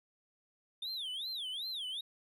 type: tone with vibrato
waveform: triangle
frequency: 3520 Hz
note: A7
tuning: in tune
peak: -36 dBFS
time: 0.82-2.01 s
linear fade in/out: 5 ms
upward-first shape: sine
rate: 2.6 Hz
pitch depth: 290 cents each way
effects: none